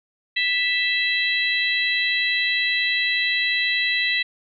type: harmonic tone with a mistuned harmonic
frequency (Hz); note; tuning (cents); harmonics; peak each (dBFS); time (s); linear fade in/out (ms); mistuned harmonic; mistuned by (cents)
659.3; E5; 0; 3 / 4 / 5 / 6; -22 / -25 / -29 / -25; 0.36-4.23; 10; 5; -29
effects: none